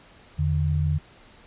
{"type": "tone pair together", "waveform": "sine", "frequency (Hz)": [83.62, 149], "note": ["E2", "D3"], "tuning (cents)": [25, 25], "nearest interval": "minor seventh", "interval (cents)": 1000, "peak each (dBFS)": -23, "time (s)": [0.38, 0.99], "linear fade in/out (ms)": 20, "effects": ["pink hiss -52 dBFS RMS until 1.46 s", "resampled to 8000 Hz"]}